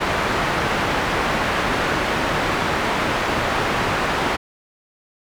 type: low-pass noise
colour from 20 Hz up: white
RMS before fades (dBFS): -21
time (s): 0-4.37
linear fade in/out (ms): 20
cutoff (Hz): 1600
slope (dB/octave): 12
effects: none